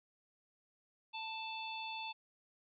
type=harmonic tone with a mistuned harmonic; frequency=880 Hz; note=A5; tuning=in tune; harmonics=1 / 3 / 4 / 5; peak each=-44 / -45 / -48 / -53 dBFS; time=1.13-2.13 s; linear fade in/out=20 ms; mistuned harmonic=1; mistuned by=+15 cents; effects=none